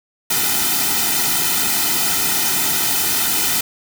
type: noise with comb filter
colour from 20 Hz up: white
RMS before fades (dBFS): -18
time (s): 0.3-3.61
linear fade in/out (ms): 5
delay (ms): 1.8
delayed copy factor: -1
effects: none